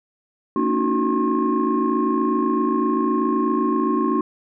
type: tone cluster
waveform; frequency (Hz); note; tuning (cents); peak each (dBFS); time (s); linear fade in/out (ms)
sine; 231.4 / 284.5 / 312.3 / 369.1 / 1075; A#3 / C#4 / D#4 / F#4 / C6; -13 / +45 / +7 / -4 / +47; -23; 0.56-4.21; 2
effects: tanh soft clip ceiling -10 dBFS